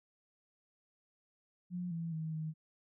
sine tone with pitch steps, 178.1 / 166.2 / 159 / 157.1 Hz, F3 / E3 / D#3 / D#3, +34 / +15 / +38 / +17 cents, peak -36 dBFS, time 1.7-2.54 s, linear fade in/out 50 ms, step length 210 ms, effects none

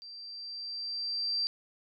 sine tone with level ramp, 4699 Hz, D8, in tune, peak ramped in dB -44 to -27 dBFS, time 0.02-1.47 s, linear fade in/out 0 ms, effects none

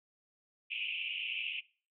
pink band-pass noise, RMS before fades -38 dBFS, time 0.7-1.61 s, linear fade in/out 20 ms, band 2400 to 3000 Hz, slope 96 dB/octave, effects noise-tail reverb RT60 0.4 s tail -21 dB re dry

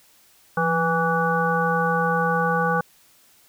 harmonic tone with a mistuned harmonic, 164.2 Hz, E3, 6 cents flat, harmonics 1 / 3 / 5 / 7 / 9, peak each -25 / -25 / -25 / -25 / -25 dBFS, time 0.57-2.81 s, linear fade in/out 5 ms, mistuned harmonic 1, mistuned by +75 cents, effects white hiss -56 dBFS RMS until 3.48 s

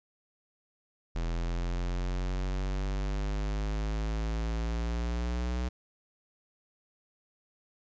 square exponential sweep, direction up, 41.55 to 61.9 Hz, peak -30 dBFS, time 1.15-5.69 s, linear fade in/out 10 ms, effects resampled to 16000 Hz + 12-bit

